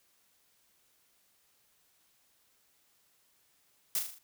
blue noise with echo, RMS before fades -30 dBFS, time 3.95-3.99 s, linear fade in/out 2 ms, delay 39 ms, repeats 5, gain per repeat -5 dB, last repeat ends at 4.185 s, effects white hiss -70 dBFS RMS until 4.23 s

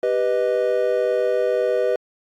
triangle chord, G augmented, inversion none, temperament equal, 392 / 493.9 / 622.3 Hz, G4 / B4 / D#5, 0 / 0 / 0 cents, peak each -22 / -18 / -21 dBFS, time 0.03-1.96 s, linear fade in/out 2 ms, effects AAC 64 kbps

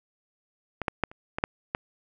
clicks, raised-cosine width 0.5 ms, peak -15 / -10 / -8 / -30 / -15 / -7 / -11 dBFS, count 7, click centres 0.817 / 0.882 / 1.037 / 1.115 / 1.385 / 1.439 / 1.749 s, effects none

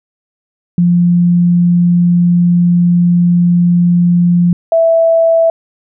sine tone pair in turn, 174.6 / 659.2 Hz, F3 / E5, 0 / 0 cents, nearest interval octave + major seventh, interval 2300 cents, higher second, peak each -6 dBFS, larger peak neither, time 0.78-4.53 / 4.72-5.5 s, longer first, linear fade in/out 2 ms, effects none

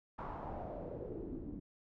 pink noise with low-pass filter sweep, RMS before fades -44 dBFS, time 0.18-1.6 s, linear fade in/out 10 ms, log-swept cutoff 1100 to 260 Hz, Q 3.4, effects none

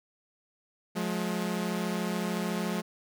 sawtooth tone pair together, 178.5 / 212.3 Hz, F3 / G#3, +38 / +38 cents, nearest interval minor third, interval 300 cents, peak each -28 dBFS, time 0.95-2.82 s, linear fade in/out 20 ms, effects none

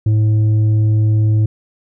sine tone with tanh clipping, 107.8 Hz, A2, 35 cents flat, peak -11 dBFS, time 0.06-1.46 s, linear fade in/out 5 ms, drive 5 dB, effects none

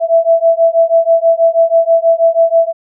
sine beating tone pair, 660 / 666.2 Hz, E5 / E5, +2 / +18 cents, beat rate 6.2 Hz, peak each -10 dBFS, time 0-2.73 s, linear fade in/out 50 ms, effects none

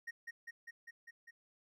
triangle tone with echo, 1864.7 Hz, A#6, in tune, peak -39 dBFS, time 0.07-0.11 s, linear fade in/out 10 ms, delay 200 ms, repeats 6, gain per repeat -2 dB, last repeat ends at 1.31 s, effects none

